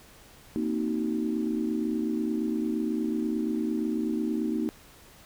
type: chord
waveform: sine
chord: C half-diminished seventh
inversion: third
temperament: equal with one note detuned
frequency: 233.1 / 261.6 / 311.1 / 376.7 Hz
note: Bb3 / C4 / Eb4 / Gb4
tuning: 0 / 0 / 0 / +31 cents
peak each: -29 / -35 / -29 / -35 dBFS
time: 0.56-4.69 s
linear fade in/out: 0 ms
effects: tanh soft clip ceiling -15 dBFS + pink hiss -53 dBFS RMS until 5.25 s